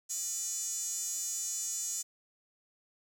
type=tone with high-pass filter; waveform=square; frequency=270.1 Hz; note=C#4; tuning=45 cents flat; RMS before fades=-36 dBFS; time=0.09-2.03 s; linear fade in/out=20 ms; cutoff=6900 Hz; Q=6.9; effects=11-bit